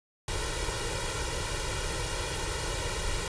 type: noise with comb filter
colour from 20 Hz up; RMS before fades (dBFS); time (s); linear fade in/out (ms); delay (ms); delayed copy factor
pink; -32; 0.28-3.28; 2; 2.1; +0.9
effects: resampled to 22050 Hz